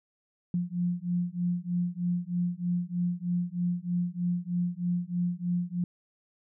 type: beating tone pair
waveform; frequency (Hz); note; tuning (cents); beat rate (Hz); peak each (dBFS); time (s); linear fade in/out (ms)
sine; 174.61 / 177.81; F3 / F3; 0 / +31; 3.2; -30; 0.54-5.84; 2
effects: none